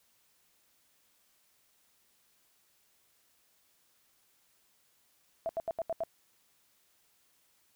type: tone bursts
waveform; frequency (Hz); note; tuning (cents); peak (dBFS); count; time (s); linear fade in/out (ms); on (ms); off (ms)
sine; 662; E5; +7; -30; 6; 5.46-6.036; 0; 31; 78
effects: white hiss -70 dBFS RMS until 7.75 s